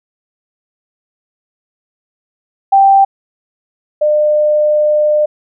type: tone pair in turn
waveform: sine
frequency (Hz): 784 / 602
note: G5 / D5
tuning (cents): 0 / +43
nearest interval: perfect fourth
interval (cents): 457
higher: first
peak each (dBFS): -4 / -8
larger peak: first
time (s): 2.72-3.05 / 4.01-5.26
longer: second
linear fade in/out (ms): 10
effects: none